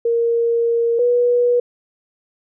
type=tone pair in turn; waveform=sine; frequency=466.2 / 485.5 Hz; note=A#4 / B4; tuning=0 / -30 cents; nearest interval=minor second; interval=70 cents; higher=second; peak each=-14 / -12 dBFS; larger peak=second; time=0.05-0.99 / 0.99-1.6 s; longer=first; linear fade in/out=5 ms; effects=none